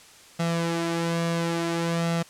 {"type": "tone with flanger", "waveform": "sawtooth", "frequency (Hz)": 167.9, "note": "E3", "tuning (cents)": 32, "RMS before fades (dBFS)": -26, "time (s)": [0.39, 2.23], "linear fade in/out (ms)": 10, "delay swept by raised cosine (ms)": [1.5, 4.2], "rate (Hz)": 0.58, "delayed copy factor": 0.55, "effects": ["white hiss -50 dBFS RMS until 2.29 s", "low-pass 9000 Hz 12 dB/octave"]}